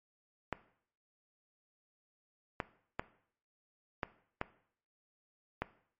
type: clicks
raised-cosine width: 0.5 ms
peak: -18 dBFS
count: 6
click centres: 0.527 / 2.602 / 2.995 / 4.032 / 4.414 / 5.62 s
effects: noise-tail reverb RT60 0.6 s tail -17 dB re dry + MP3 32 kbps